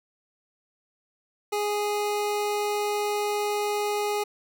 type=tone; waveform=25% pulse; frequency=414.7 Hz; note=G#4; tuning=3 cents flat; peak=-21 dBFS; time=1.52-4.24 s; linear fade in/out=10 ms; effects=none